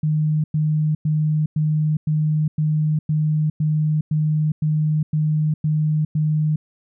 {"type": "tone bursts", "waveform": "sine", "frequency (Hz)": 153.5, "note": "D#3", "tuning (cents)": -23, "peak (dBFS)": -16, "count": 13, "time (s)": [0.03, 6.56], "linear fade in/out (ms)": 5, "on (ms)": 410, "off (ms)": 100, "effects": []}